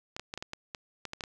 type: clicks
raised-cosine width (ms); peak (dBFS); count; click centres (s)
0.2; -20; 11; 0.165 / 0.196 / 0.339 / 0.376 / 0.425 / 0.534 / 0.748 / 1.053 / 1.134 / 1.208 / 1.238
effects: none